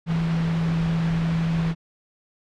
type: tone in noise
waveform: sine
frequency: 164.9 Hz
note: E3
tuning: 1 cent sharp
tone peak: -20 dBFS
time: 0.06-1.75 s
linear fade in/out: 50 ms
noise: pink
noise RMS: -32 dBFS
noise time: 0.06-1.75 s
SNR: +9 dB
effects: low-pass 3000 Hz 12 dB/octave